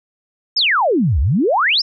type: exponential two-way sweep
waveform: sine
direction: down then up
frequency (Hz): 5530 to 61.1 to 5530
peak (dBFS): -12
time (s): 0.56-1.82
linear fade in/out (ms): 10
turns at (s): 1.2
effects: none